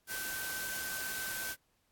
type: tone in noise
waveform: sine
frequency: 1538 Hz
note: G6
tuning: 33 cents flat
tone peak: -39 dBFS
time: 0.07-1.56 s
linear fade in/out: 50 ms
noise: white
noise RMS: -40 dBFS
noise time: 0.07-1.56 s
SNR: -2 dB
effects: pink hiss -75 dBFS RMS until 1.91 s + AAC 64 kbps